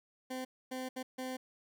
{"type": "tone bursts at uneven times", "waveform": "20% pulse", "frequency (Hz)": 257.6, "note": "C4", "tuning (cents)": -27, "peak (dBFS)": -33, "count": 4, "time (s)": [[0.3, 0.45], [0.71, 0.89], [0.96, 1.03], [1.18, 1.37]], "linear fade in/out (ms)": 10, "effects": []}